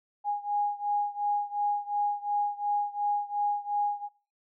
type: beating tone pair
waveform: sine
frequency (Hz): 822 / 824.8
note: G#5 / G#5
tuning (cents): -18 / -12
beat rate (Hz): 2.8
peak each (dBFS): -29 / -31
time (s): 0.24-4.09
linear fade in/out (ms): 50
effects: noise-tail reverb RT60 0.3 s tail -18 dB re dry